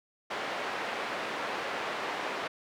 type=band-pass noise; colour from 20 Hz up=pink; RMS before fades=-35 dBFS; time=0.3-2.48 s; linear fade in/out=10 ms; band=470 to 2500 Hz; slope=12 dB/octave; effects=none